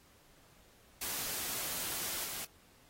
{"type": "noise with level steps", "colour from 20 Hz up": "white", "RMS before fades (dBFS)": [-38, -41], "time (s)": [1.01, 2.45], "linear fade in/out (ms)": 5, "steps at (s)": 2.24, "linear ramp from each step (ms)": 10, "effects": ["pink hiss -64 dBFS RMS until 2.89 s", "AAC 48 kbps"]}